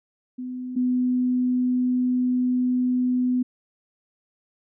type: tone pair in turn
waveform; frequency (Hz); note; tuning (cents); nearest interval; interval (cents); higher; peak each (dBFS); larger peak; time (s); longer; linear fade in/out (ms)
sine; 252.1 / 250.6; B3 / B3; +36 / +25; unison; 11; first; -29 / -19; second; 0.38-0.76 / 0.76-3.43; second; 10
effects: none